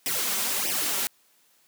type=noise with flanger; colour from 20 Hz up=white; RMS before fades=-27 dBFS; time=0.06-1.07 s; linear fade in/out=0 ms; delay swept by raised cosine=0.35 to 5.25 ms; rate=1.6 Hz; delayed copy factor=+0.9; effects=white hiss -63 dBFS RMS until 1.67 s + high-pass 150 Hz 12 dB/octave